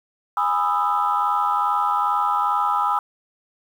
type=chord; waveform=sine; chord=E major seventh; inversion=first; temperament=just; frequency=824.1 / 988.9 / 1236.1 / 1318.5 Hz; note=G#5 / B5 / D#6 / E6; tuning=-14 / +2 / -12 / 0 cents; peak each=-23 dBFS; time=0.37-2.99 s; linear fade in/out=2 ms; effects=tanh soft clip ceiling -9 dBFS + 8-bit